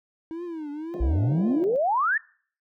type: tone with vibrato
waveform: triangle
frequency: 318.7 Hz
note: D#4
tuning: 42 cents sharp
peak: -29 dBFS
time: 0.31-1.64 s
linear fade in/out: 0 ms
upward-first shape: triangle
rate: 1.9 Hz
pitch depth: 190 cents each way
type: band-pass noise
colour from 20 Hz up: white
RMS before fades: -38 dBFS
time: 0.94-1.76 s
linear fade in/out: 0 ms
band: 140 to 740 Hz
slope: 96 dB/octave
type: exponential sweep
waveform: sine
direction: up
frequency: 55 to 1865 Hz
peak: -20 dBFS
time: 1-2.18 s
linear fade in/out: 10 ms
effects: noise-tail reverb RT60 0.5 s tail -24 dB re dry